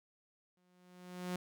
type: tone with exponential growth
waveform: sawtooth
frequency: 180 Hz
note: F#3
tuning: 47 cents flat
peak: -32 dBFS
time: 0.57-1.36 s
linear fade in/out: 2 ms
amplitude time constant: 170 ms
effects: none